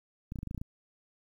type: clicks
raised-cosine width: 5 ms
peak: -25 dBFS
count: 9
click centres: 0.321 / 0.358 / 0.388 / 0.431 / 0.473 / 0.511 / 0.547 / 0.578 / 0.615 s
effects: 10-bit